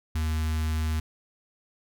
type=tone with notch filter; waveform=square; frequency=78.4 Hz; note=D#2; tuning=14 cents sharp; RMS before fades=-27 dBFS; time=0.15-1 s; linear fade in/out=5 ms; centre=510 Hz; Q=0.6; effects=none